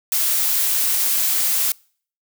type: noise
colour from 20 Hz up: blue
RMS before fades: -19 dBFS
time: 0.12-1.72 s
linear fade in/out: 2 ms
effects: noise-tail reverb RT60 0.5 s tail -26 dB re dry